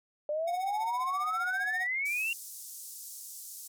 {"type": "exponential sweep", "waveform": "sine", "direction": "up", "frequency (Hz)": [587.3, 2794], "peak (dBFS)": -29, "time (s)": [0.29, 2.33], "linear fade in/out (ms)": 2}
{"type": "tone with tremolo", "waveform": "square", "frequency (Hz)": 740, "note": "F#5", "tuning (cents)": 0, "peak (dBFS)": -36, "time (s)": [0.47, 1.87], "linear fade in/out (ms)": 10, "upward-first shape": "sine", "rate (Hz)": 15, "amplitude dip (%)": 80}
{"type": "band-pass noise", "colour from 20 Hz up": "white", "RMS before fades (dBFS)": -45, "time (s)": [2.05, 3.68], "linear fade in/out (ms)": 10, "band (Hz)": [5700, 14000], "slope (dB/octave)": 24}
{"effects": []}